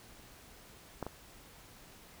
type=clicks; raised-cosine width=1 ms; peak=-22 / -25 dBFS; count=2; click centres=1.027 / 1.066 s; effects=pink hiss -56 dBFS RMS until 2.2 s